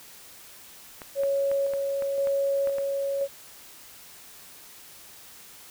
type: clicks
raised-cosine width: 0.5 ms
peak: -24 dBFS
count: 8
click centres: 1.018 / 1.235 / 1.515 / 1.736 / 2.023 / 2.272 / 2.673 / 2.784 s
type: tone with tremolo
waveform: sine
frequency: 554.4 Hz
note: C#5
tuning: in tune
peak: -22 dBFS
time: 1.15-3.28 s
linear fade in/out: 50 ms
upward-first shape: square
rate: 0.97 Hz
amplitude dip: 30%
effects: white hiss -48 dBFS RMS until 5.7 s